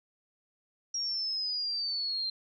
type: exponential sweep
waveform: sine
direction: down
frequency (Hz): 5640 to 4142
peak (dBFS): -30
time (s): 0.94-2.3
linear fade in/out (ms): 5
effects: none